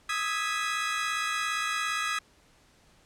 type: chord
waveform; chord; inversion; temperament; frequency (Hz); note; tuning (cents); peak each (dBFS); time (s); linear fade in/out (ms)
30% pulse; E major seventh; third; equal with one note detuned; 1244.5 / 1301.9 / 1661.2 / 1975.5; D#6 / E6 / G#6 / B6; 0 / -22 / 0 / 0; -29 / -33 / -31 / -32; 0.09-2.19; 5
effects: pink hiss -61 dBFS RMS until 3.05 s + low-pass 9000 Hz 12 dB/octave